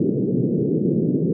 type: band-pass noise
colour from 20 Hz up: pink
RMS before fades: -20 dBFS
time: 0-1.33 s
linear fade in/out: 5 ms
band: 130 to 450 Hz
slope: 48 dB/octave
effects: none